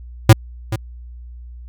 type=tone with echo; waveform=square; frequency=110 Hz; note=A2; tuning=in tune; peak=-3 dBFS; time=0.29-0.33 s; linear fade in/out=5 ms; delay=430 ms; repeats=1; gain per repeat=-15 dB; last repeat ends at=0.76 s; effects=added 60 Hz sine -33 dBFS peak until 1.68 s